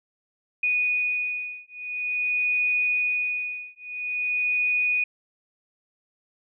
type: beating tone pair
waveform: sine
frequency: 2473 / 2473.48 Hz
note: D#7 / D#7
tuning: -11 / -11 cents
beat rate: 0.48 Hz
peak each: -26 dBFS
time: 0.63-5.04 s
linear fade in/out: 5 ms
effects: none